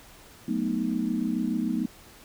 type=chord; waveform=sine; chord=B dominant seventh; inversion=second; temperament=equal; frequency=185 / 220 / 246.9 / 311.1 Hz; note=F#3 / A3 / B3 / D#4; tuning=0 / 0 / 0 / 0 cents; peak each=-33 / -29 / -29 / -31 dBFS; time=0.48-1.86 s; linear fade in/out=5 ms; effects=pink hiss -51 dBFS RMS until 2.24 s